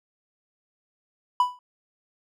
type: tone with exponential decay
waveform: triangle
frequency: 990 Hz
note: B5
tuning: 4 cents sharp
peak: -12 dBFS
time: 1.4-1.59 s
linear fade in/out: 2 ms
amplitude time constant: 41 ms
effects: none